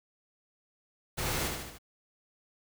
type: noise with echo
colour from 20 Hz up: pink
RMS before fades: -33 dBFS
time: 1.17-1.49 s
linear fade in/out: 20 ms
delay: 74 ms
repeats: 4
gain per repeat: -4 dB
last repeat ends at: 1.786 s
effects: none